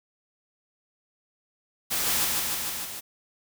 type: noise with echo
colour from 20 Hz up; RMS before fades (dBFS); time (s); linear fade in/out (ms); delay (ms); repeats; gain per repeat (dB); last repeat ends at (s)
white; -27; 1.9-2.26; 20; 150; 5; -2; 3.01
effects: none